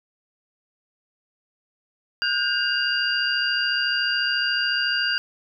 sine tone cluster, 1454 / 1588 / 2811 / 4759 Hz, F#6 / G6 / F7 / D8, -31 / +22 / +11 / +22 cents, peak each -26 dBFS, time 2.22-5.18 s, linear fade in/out 0 ms, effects none

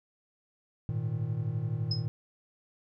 triangle chord, Ab suspended second, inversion none, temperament equal with one note detuned, 104.73 / 116.54 / 155.56 Hz, Ab2 / Bb2 / Eb3, +15 / 0 / 0 cents, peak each -34 / -30 / -33 dBFS, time 0.89-2.08 s, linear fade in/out 0 ms
sine tone with exponential decay, 5120 Hz, D#8, 49 cents sharp, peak -27 dBFS, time 1.91-2.06 s, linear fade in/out 5 ms, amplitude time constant 32 ms
effects none

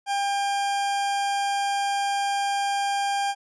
40% pulse tone, 800 Hz, G5, 35 cents sharp, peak -22 dBFS, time 0.06-3.35 s, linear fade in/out 50 ms, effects resampled to 22050 Hz

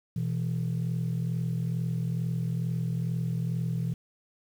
sine tone pair together, 123.5 / 165.76 Hz, B2 / E3, 0 / +10 cents, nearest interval perfect fourth, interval 510 cents, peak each -28 dBFS, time 0.16-3.94 s, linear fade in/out 5 ms, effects tanh soft clip ceiling -23 dBFS + 9-bit

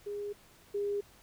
sine tone pair in turn, 410 / 406.5 Hz, G#4 / G#4, -22 / -37 cents, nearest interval unison, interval 15 cents, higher first, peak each -35 / -30 dBFS, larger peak second, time 0.06-0.33 / 0.74-1.01 s, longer neither, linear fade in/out 10 ms, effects pink hiss -60 dBFS RMS until 1.22 s

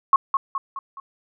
sine tone with echo, 1094 Hz, C#6, 23 cents flat, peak -10 dBFS, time 0.13-0.16 s, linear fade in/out 2 ms, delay 210 ms, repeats 4, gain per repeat -6 dB, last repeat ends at 1 s, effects none

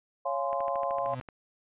sine chord, Db major seventh, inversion none, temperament just, 554.4 / 693 / 831.5 / 1039.4 Hz, Db5 / F5 / Ab5 / C6, 0 / -14 / +2 / -12 cents, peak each -32 / -32 / -37 / -33 dBFS, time 0.25-1.15 s, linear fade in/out 10 ms
click train, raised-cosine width 0.5 ms, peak -28 dBFS, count 11, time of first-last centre 0.53-1.288 s, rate 13.2 Hz
35% pulse tone with exponential growth, 126.8 Hz, B2, 46 cents sharp, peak -31 dBFS, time 0.89-1.2 s, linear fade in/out 0 ms, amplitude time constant 67 ms
effects resampled to 8000 Hz

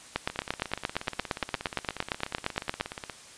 two click trains, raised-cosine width 0.3 ms, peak -10 / -19 dBFS, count 24 / 48, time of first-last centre 0.16-2.81 / 0.3-3.098 s, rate 8.68 / 16.8 Hz, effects white hiss -49 dBFS RMS until 3.37 s + resampled to 22050 Hz

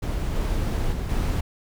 brown noise with level steps, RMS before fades -26 / -24 / -28 / -23 dBFS, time 0.02-1.41 s, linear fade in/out 10 ms, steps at 0.35 / 0.92 / 1.09 s, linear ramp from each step 10 ms, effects none

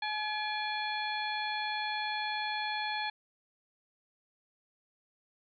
harmonic tone with a mistuned harmonic, 850 Hz, G#5, 40 cents sharp, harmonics 1 / 2 / 3 / 4 / 5, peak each -35 / -38 / -40 / -41 / -42 dBFS, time 0.02-3.1 s, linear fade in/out 5 ms, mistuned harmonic 3, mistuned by -110 cents, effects none

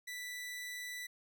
sawtooth tone, 1975.5 Hz, B6, in tune, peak -38 dBFS, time 0.07-1.07 s, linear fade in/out 10 ms, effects none

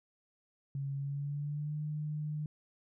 sine tone with pitch glide, 138.59 to 151.13 Hz, C#3 to D3, 0 to +50 cents, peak -34 dBFS, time 0.75-2.46 s, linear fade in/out 2 ms, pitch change +150 cents, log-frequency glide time 0.95-1.79 s, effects none

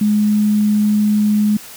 sine tone, 210 Hz, G#3, 19 cents sharp, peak -11 dBFS, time 0.01-1.57 s, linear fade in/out 5 ms, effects white hiss -36 dBFS RMS until 1.76 s

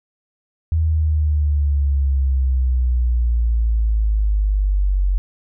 sine exponential sweep, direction down, 81 to 46.25 Hz, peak -14 dBFS, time 0.72-5.18 s, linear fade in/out 0 ms, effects none

